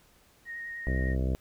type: tone with vibrato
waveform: sine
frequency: 1865 Hz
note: A#6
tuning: in tune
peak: -36 dBFS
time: 0.45-1.16 s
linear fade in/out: 50 ms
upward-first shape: triangle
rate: 10 Hz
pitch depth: 15 cents each way
type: harmonic tone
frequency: 64.7 Hz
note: C2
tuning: 19 cents flat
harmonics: 1 / 2 / 3 / 4 / 5 / 6 / 7 / 8 / 9 / 10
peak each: -27 / -33 / -37 / -39 / -41 / -43 / -44 / -45 / -46 / -47 dBFS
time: 0.87-1.35 s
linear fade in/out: 0 ms
effects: pink hiss -62 dBFS RMS until 1.4 s